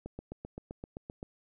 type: click train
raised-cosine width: 2 ms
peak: -27 dBFS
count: 10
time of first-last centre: 0.06-1.229 s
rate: 7.7 Hz
effects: none